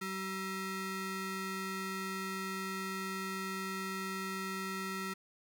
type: ring-modulated tone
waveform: 25% pulse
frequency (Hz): 571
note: D5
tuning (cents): -49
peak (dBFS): -30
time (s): 0.01-5.14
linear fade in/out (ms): 10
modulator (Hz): 762
effects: none